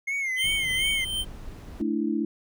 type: tone with vibrato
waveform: triangle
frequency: 2130 Hz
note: C7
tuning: 30 cents sharp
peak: -24 dBFS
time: 0.07-1.05 s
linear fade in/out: 10 ms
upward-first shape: sine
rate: 2.7 Hz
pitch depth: 89 cents each way
type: tone with tremolo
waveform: square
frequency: 3114 Hz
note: G7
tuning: 12 cents flat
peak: -24 dBFS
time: 0.36-1.25 s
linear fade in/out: 50 ms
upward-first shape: triangle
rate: 2.5 Hz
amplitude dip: 60%
type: noise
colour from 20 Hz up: brown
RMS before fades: -39 dBFS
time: 0.44-1.82 s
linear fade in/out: 5 ms
type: chord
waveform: sine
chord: A suspended fourth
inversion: none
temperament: equal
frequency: 220 / 293.7 / 329.6 Hz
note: A3 / D4 / E4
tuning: 0 / 0 / 0 cents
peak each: -28 dBFS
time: 1.8-2.25 s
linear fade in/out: 5 ms
effects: none